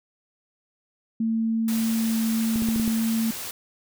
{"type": "tone", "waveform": "sine", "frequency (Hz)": 224.8, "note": "A3", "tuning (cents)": 37, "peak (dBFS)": -21, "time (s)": [1.2, 3.31], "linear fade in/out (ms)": 5}
{"type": "noise", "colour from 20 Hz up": "white", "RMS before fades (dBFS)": -34, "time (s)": [1.68, 3.51], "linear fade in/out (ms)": 2}
{"type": "clicks", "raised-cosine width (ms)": 3, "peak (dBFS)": -19, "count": 6, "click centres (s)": [2.559, 2.622, 2.687, 2.761, 2.798, 2.878]}
{"effects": []}